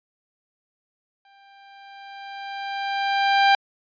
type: tone with exponential growth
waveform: sawtooth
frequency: 792 Hz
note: G5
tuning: 18 cents sharp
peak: -9 dBFS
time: 1.25-3.55 s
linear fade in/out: 2 ms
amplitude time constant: 500 ms
effects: resampled to 11025 Hz